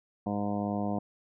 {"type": "harmonic tone", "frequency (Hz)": 102.4, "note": "G#2", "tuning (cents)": -24, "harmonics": [1, 2, 3, 4, 5, 6, 7, 8, 9, 10], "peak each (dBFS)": [-39, -31, -37, -44, -40, -40, -37, -49, -43, -49], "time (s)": [0.26, 0.99], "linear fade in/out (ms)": 5, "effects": []}